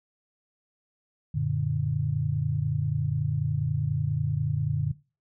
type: chord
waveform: sine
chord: Gb augmented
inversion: none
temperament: equal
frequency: 92.5 / 116.54 / 146.83 Hz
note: Gb2 / Bb2 / D3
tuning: 0 / 0 / 0 cents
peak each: -32 / -30 / -26 dBFS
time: 1.34-4.92 s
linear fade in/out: 10 ms
effects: noise-tail reverb RT60 0.3 s tail -17 dB re dry